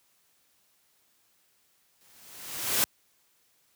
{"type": "noise with exponential growth", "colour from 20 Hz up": "white", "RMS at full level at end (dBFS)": -23, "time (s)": [2.01, 2.84], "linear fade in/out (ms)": 0, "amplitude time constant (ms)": 180, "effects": ["white hiss -68 dBFS RMS until 3.75 s", "high-pass 60 Hz 12 dB/octave"]}